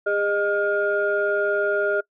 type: tone cluster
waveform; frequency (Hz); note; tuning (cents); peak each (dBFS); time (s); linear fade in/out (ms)
sine; 407 / 616 / 1419; G#4 / D#5 / F6; -35 / -17 / +27; -23; 0.06-2.01; 10
effects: noise-tail reverb RT60 0.1 s tail -24 dB re dry + tanh soft clip ceiling -11 dBFS